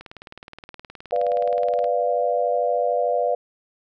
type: click train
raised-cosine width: 0.3 ms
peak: -23 dBFS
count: 36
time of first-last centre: 0.01-1.842 s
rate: 19.1 Hz
type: chord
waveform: sine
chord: B diminished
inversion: none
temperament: equal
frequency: 493.9 / 587.3 / 698.5 Hz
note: B4 / D5 / F5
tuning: 0 / 0 / 0 cents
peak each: -23 dBFS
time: 1.12-3.35 s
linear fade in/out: 5 ms
effects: none